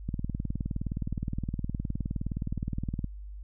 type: click train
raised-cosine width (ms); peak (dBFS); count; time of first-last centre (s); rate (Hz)
5; -19; 58; 0.09-3.043; 19.3
effects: added 50 Hz sine -39 dBFS peak until 3.43 s